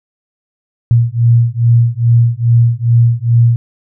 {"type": "beating tone pair", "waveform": "sine", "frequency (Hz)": [116.54, 118.94], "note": ["A#2", "A#2"], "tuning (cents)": [0, 35], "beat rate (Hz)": 2.4, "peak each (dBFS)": -10, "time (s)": [0.91, 3.56], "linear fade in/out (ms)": 0, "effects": []}